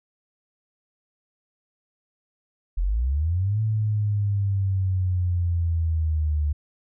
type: linear two-way sweep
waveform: sine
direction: up then down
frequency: 39.76 to 110 to 73.3 Hz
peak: -20 dBFS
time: 2.77-6.53 s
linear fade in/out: 10 ms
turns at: 3.61 s
effects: none